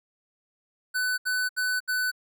square tone bursts, 1500 Hz, F#6, 23 cents sharp, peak -25 dBFS, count 4, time 0.94-2.116 s, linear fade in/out 20 ms, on 240 ms, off 72 ms, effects none

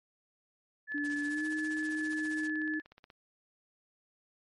sine tone, 1726 Hz, A6, 34 cents flat, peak -34 dBFS, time 0.87-2.82 s, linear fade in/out 50 ms
click train, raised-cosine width 0.3 ms, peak -37 dBFS, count 37, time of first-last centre 0.92-3.102 s, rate 16.5 Hz
sine tone with pitch glide, 292.6 to 310 Hz, D4 to D#4, -6 to -6 cents, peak -33 dBFS, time 0.94-2.8 s, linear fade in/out 10 ms, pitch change +100 cents, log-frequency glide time 1.26-1.45 s
white noise with tremolo, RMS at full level -47 dBFS, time 1.04-2.48 s, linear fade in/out 10 ms, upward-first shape triangle, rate 15 Hz, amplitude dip 85%
effects MP3 48 kbps

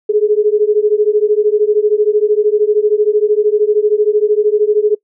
sine beating tone pair, 415.3 / 428.3 Hz, G#4 / A4, 0 / -47 cents, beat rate 13 Hz, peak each -12 dBFS, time 0.09-4.95 s, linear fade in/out 10 ms, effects noise-tail reverb RT60 0.1 s tail -24 dB re dry

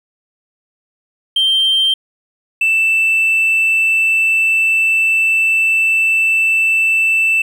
triangle tone pair in turn, 3146 / 2655 Hz, G7 / E7, +6 / +12 cents, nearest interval minor third, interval 294 cents, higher first, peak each -8 dBFS, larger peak neither, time 1.36-1.94 / 2.61-7.42 s, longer second, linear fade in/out 5 ms, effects tanh soft clip ceiling -6 dBFS

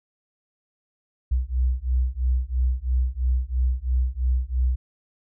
sine beating tone pair, 61.5 / 64.5 Hz, B1 / C2, -7 / -24 cents, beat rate 3 Hz, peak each -23 dBFS, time 1.31-4.76 s, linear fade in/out 10 ms, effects none

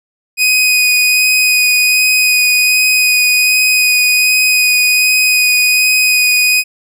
sawtooth tone with vibrato, 2494 Hz, D#7, 3 cents sharp, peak -5 dBFS, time 0.37-6.64 s, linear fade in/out 50 ms, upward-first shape sine, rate 1.3 Hz, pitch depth 10 cents each way, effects none

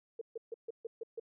sine tone bursts, 456.3 Hz, A#4, 37 cents flat, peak -37 dBFS, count 7, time 0.19-1.198 s, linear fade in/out 5 ms, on 24 ms, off 140 ms, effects none

